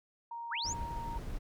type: tone with pitch glide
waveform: sine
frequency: 934 to 928.6 Hz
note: A#5 to A#5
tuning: +3 to -7 cents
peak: -39 dBFS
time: 0.31-1.18 s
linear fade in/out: 5 ms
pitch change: -10 cents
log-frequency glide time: 0.93-1.02 s
type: linear sweep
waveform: sine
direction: up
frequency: 784 to 7310 Hz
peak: -34 dBFS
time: 0.5-0.74 s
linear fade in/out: 20 ms
type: noise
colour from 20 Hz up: brown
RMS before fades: -40 dBFS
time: 0.64-1.39 s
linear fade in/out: 20 ms
effects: none